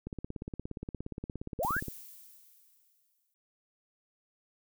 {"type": "click train", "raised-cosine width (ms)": 3, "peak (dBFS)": -25, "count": 32, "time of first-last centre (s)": [0.07, 1.883], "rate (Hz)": 17.1}
{"type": "linear sweep", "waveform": "sine", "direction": "up", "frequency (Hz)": [431, 1760], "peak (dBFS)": -29, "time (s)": [1.59, 1.8], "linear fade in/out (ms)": 10}
{"type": "noise with exponential decay", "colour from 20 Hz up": "violet", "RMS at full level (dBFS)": -40, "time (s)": [1.63, 3.34], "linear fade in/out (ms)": 0, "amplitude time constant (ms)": 370}
{"effects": []}